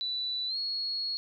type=tone with pitch glide; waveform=sine; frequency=3967 to 4326 Hz; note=B7 to C#8; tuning=+7 to -43 cents; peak=-30 dBFS; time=0.01-1.17 s; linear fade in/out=0 ms; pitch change=+150 cents; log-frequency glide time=0.47-0.57 s; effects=none